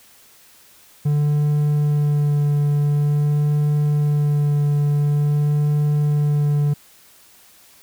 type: tone with vibrato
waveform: triangle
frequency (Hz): 146.83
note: D3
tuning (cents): 0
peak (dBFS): -13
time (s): 1.05-6.74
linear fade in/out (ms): 10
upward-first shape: sine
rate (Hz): 0.47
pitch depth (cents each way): 14
effects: white hiss -50 dBFS RMS until 7.82 s